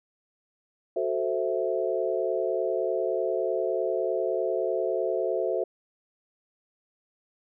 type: chord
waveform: sine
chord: F# half-diminished seventh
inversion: none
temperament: equal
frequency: 370 / 440 / 523.3 / 659.3 Hz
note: F#4 / A4 / C5 / E5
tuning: 0 / 0 / 0 / 0 cents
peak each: -30 dBFS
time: 0.96-5.64 s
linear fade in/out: 5 ms
effects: none